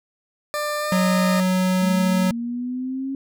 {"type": "tone with pitch glide", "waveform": "20% pulse", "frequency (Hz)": [595, 612.1], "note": ["D5", "D#5"], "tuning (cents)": [22, -28], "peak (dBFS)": -18, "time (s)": [0.54, 1.4], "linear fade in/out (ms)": 0, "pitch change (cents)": 50, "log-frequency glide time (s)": [0.79, 1]}
{"type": "tone", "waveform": "square", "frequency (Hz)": 185, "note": "F#3", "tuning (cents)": 0, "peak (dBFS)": -18, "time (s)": [0.92, 2.31], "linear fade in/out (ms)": 2}
{"type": "exponential sweep", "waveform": "sine", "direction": "up", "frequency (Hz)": [210, 272.7], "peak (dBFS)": -24, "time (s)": [1.82, 3.15], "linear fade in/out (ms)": 2}
{"effects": []}